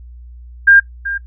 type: tone with echo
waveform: sine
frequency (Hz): 1603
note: G6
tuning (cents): +38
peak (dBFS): -4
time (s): 0.67-0.8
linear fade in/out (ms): 10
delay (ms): 380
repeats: 1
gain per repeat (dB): -14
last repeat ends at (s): 1.18
effects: noise-tail reverb RT60 0.1 s tail -17 dB re dry + added 60 Hz sine -33 dBFS peak until 1.26 s